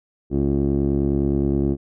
15% pulse tone with low-pass filter, 69.7 Hz, C#2, 10 cents sharp, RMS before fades -20 dBFS, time 0.3-1.77 s, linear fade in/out 50 ms, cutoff 380 Hz, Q 4.5, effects none

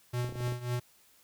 square tone with tremolo, 122.5 Hz, B2, 14 cents flat, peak -29 dBFS, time 0.13-0.8 s, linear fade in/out 10 ms, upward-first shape triangle, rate 3.7 Hz, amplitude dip 85%
clicks, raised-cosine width 2 ms, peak -29 dBFS, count 7, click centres 0.245 / 0.293 / 0.324 / 0.356 / 0.406 / 0.478 / 0.523 s
effects white hiss -63 dBFS RMS until 1.23 s

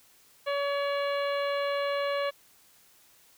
harmonic tone with a mistuned harmonic, 566 Hz, C#5, 36 cents sharp, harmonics 1 / 2 / 3 / 4 / 5 / 6 / 7, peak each -28 / -34 / -38 / -40 / -42 / -44 / -45 dBFS, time 0.46-2.31 s, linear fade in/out 20 ms, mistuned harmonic 7, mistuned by +51 cents, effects white hiss -60 dBFS RMS until 3.37 s

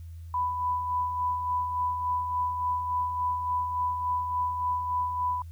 sine tone with tremolo, 993 Hz, B5, 9 cents sharp, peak -24 dBFS, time 0.34-5.42 s, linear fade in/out 2 ms, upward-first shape sine, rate 3.5 Hz, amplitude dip 45%, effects added 83 Hz sine -39 dBFS peak until 5.51 s + white hiss -66 dBFS RMS until 5.51 s

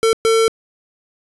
square tone bursts at uneven times, 450 Hz, A4, 39 cents sharp, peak -12 dBFS, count 2, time 0.03-0.13 / 0.25-0.48 s, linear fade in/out 0 ms, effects resampled to 24000 Hz + 7-bit

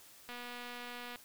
click train, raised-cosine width 0.3 ms, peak -30 dBFS, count 212, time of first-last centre 0.29-1.158 s, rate 243 Hz, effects white hiss -58 dBFS RMS until 1.24 s

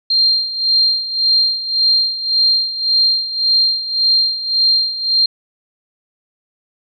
sine tone with tremolo, 4186 Hz, C8, in tune, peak -9 dBFS, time 0.1-5.26 s, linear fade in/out 5 ms, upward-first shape sine, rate 1.8 Hz, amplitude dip 75%, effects none

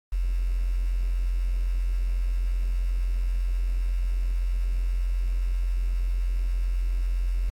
sine tone with quantisation, 44 Hz, F1, 14 cents sharp, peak -22 dBFS, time 0.12-7.5 s, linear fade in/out 10 ms, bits 8, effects AAC 64 kbps

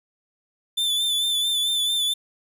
45% pulse tone with vibrato, 3520 Hz, A7, in tune, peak -20 dBFS, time 0.77-2.14 s, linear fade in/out 10 ms, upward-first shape sine, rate 4.5 Hz, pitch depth 36 cents each way, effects resampled to 32000 Hz + 10-bit

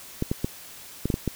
clicks, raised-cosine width 3 ms, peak -11 dBFS, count 7, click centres 0.224 / 0.315 / 0.445 / 1.056 / 1.102 / 1.141 / 1.277 s, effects white hiss -44 dBFS RMS until 1.35 s

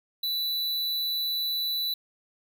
square tone, 3968 Hz, B7, 7 cents sharp, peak -27 dBFS, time 0.23-1.94 s, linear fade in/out 5 ms, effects none

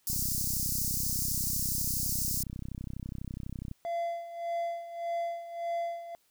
white high-pass noise, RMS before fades -32 dBFS, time 0.07-2.43 s, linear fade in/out 2 ms, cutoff 4800 Hz, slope 48 dB/octave
click train, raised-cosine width 5 ms, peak -26 dBFS, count 117, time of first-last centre 0.1-3.714 s, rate 32.1 Hz
triangle tone with tremolo, 682 Hz, F5, 41 cents flat, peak -27 dBFS, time 3.85-6.15 s, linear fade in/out 0 ms, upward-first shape sine, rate 1.7 Hz, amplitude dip 75%
effects white hiss -70 dBFS RMS until 6.3 s

